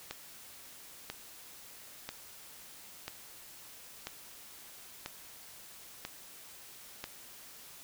click train, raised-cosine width 0.2 ms, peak -21 dBFS, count 8, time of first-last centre 0.11-7.041 s, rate 1.01 Hz, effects white hiss -52 dBFS RMS until 7.83 s

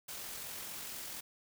white noise with amplitude modulation, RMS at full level -43 dBFS, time 0.08-1.21 s, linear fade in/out 10 ms, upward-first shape sine, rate 44.3 Hz, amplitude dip 25%, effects none

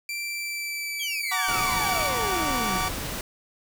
sawtooth tone with pitch glide, 2349 to 2291 Hz, D7 to D7, 0 to -44 cents, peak -26 dBFS, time 0.09-2.09 s, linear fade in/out 2 ms, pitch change -44 cents, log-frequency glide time 0.22-1.43 s
35% pulse exponential sweep, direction down, 3390 to 173.2 Hz, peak -28 dBFS, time 0.99-2.79 s, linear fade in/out 20 ms
sawtooth chord, Gb augmented, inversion none, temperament just, 740 / 925 / 1156.2 Hz, Gb5 / Bb5 / D6, 0 / -14 / -27 cents, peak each -27 / -30 / -24 dBFS, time 1.31-2.89 s, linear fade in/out 10 ms
pink noise, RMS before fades -32 dBFS, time 1.48-3.21 s, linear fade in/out 2 ms
effects none

